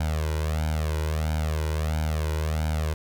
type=tone with flanger; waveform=sawtooth; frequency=77.78 Hz; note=D#2; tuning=in tune; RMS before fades=-26 dBFS; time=0-2.94 s; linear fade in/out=5 ms; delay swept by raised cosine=1.3 to 2.07 ms; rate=1.5 Hz; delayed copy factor=+0.9; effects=none